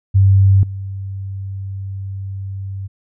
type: tone with level steps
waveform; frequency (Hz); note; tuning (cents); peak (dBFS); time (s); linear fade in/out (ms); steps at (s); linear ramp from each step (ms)
sine; 97.2; G2; -14; -7 / -23; 0.14-2.88; 20; 0.63; 2
effects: none